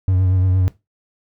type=tone with vibrato; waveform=triangle; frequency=93 Hz; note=F#2; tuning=9 cents sharp; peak=-11 dBFS; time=0.08-0.68 s; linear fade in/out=0 ms; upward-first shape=triangle; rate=8.6 Hz; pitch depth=41 cents each way; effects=noise-tail reverb RT60 0.2 s tail -17 dB re dry